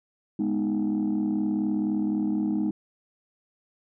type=chord; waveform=sine; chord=G# minor; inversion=none; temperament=equal; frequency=207.7 / 246.9 / 311.1 Hz; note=G#3 / B3 / D#4; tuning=0 / 0 / 0 cents; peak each=-25 / -29 / -25 dBFS; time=0.39-2.71 s; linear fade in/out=5 ms; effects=tanh soft clip ceiling -19 dBFS